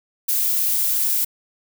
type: noise with high-pass filter sweep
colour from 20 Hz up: violet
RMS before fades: -20 dBFS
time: 0.28-1.25 s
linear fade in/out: 10 ms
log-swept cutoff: 1700 to 220 Hz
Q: 0.83
effects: none